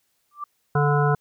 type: tone with exponential growth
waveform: sine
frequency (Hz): 1174.7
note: D6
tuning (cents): 0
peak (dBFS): -25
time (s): 0.31-0.44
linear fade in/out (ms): 5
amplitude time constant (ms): 28
type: harmonic tone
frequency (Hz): 145.6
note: D3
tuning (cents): -15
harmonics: 1 / 3 / 5 / 7 / 9 / 10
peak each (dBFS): -19 / -24 / -26 / -27 / -29 / -29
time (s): 0.75-1.15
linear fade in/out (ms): 5
effects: white hiss -70 dBFS RMS until 1.2 s